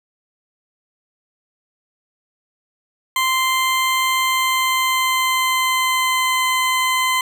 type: tone with pitch glide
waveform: 20% pulse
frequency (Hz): 1042 to 1029.4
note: C6 to C6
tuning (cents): -7 to -29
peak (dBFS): -11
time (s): 3.16-7.21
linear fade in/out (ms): 2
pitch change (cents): -22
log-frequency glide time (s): 4.23-6.44
effects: none